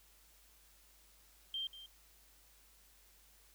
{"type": "tone with echo", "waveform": "sine", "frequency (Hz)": 3162, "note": "G7", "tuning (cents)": 14, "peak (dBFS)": -37, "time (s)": [1.54, 1.67], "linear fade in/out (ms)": 2, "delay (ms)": 190, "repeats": 1, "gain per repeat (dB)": -13, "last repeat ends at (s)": 1.86, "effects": ["added 50 Hz sine -68 dBFS peak until 3.54 s", "white hiss -66 dBFS RMS until 3.54 s"]}